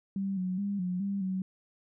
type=tone with pitch steps; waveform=sine; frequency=195.3 / 184 / 200.9 / 180.8 / 198.5 / 187.9 Hz; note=G3 / F#3 / G3 / F#3 / G3 / F#3; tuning=-6 / -9 / +43 / -40 / +22 / +27 cents; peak=-29 dBFS; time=0.16-1.42 s; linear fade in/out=2 ms; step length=210 ms; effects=none